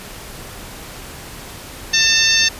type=harmonic tone with a mistuned harmonic; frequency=899 Hz; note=A5; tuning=37 cents sharp; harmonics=2 / 3 / 4 / 5 / 6 / 7; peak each=-19 / -19 / -19 / -19 / -19 / -19 dBFS; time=1.93-2.49 s; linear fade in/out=10 ms; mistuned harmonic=3; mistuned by=-18 cents; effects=pink hiss -34 dBFS RMS until 2.59 s + resampled to 32000 Hz